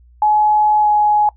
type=tone with pitch glide; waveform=sine; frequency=847 to 839.2 Hz; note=G#5 to G#5; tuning=+34 to +18 cents; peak=-10 dBFS; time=0.22-1.29 s; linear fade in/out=2 ms; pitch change=-16 cents; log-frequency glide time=0.81-0.87 s; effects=noise-tail reverb RT60 0.1 s tail -21 dB re dry + added 60 Hz sine -44 dBFS peak until 1.36 s